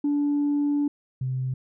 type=tone pair in turn; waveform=sine; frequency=289.6 / 129.52 Hz; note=D4 / C3; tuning=-24 / -17 cents; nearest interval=octave + major second; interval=1393 cents; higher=first; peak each=-19 / -24 dBFS; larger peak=first; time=0.04-0.88 / 1.21-1.54 s; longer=first; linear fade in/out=5 ms; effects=tanh soft clip ceiling -18 dBFS